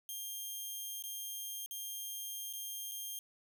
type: tone with dropouts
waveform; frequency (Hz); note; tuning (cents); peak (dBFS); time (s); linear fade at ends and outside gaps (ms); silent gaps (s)
5% pulse; 3200; G7; +35; -32; 0.09-3.19; 1; 1.024-1.038 / 1.661-1.71 / 2.528-2.535 / 2.914-2.918
effects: none